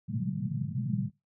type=band-pass noise; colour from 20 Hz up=white; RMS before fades=-32 dBFS; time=0.08-1.1 s; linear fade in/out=20 ms; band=110 to 210 Hz; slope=96 dB/octave; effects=noise-tail reverb RT60 0.2 s tail -19 dB re dry